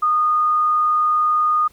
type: tone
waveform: sine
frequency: 1229 Hz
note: D#6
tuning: 22 cents flat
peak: -14 dBFS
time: 0.02-1.68 s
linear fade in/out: 10 ms
effects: pink hiss -54 dBFS RMS until 1.72 s